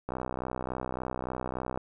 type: click train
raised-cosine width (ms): 1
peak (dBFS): -19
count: 108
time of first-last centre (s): 0.09-1.775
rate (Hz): 63.5
effects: none